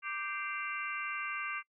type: harmonic tone with a mistuned harmonic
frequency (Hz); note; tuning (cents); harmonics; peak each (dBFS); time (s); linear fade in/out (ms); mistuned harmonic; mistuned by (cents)
392; G4; 0; 3 / 4 / 5 / 6 / 7; -40 / -41 / -42 / -43 / -43; 0.02-1.63; 50; 5; +99
effects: noise-tail reverb RT60 0.1 s tail -23 dB re dry